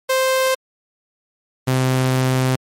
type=tone pair in turn; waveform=sawtooth; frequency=523.3 / 129.62 Hz; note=C5 / C3; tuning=0 / -16 cents; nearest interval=2 octaves; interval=2416 cents; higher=first; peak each=-11 dBFS; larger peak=neither; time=0.09-0.55 / 1.67-2.56 s; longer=second; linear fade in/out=10 ms; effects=MP3 64 kbps